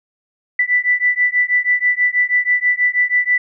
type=beating tone pair; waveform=sine; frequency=1975.5 / 1981.7 Hz; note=B6 / B6; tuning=0 / +5 cents; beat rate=6.2 Hz; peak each=-16 / -16 dBFS; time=0.59-3.38 s; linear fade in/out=5 ms; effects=none